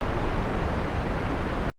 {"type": "low-pass noise", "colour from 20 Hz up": "pink", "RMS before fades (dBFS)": -27, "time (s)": [0.01, 1.7], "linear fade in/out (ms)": 0, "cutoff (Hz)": 1700, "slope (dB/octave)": 12, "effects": ["Opus 32 kbps"]}